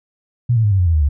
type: tone with pitch steps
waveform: sine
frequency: 120.9 / 112.15 / 104.04 / 96.51 / 89.53 / 83.06 / 77.05 / 71.47 Hz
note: B2 / A2 / G#2 / G2 / F2 / E2 / D#2 / D2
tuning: -36 / +34 / +4 / -27 / +44 / +14 / -16 / -47 cents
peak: -11 dBFS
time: 0.49-1.09 s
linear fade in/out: 10 ms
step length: 75 ms
effects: none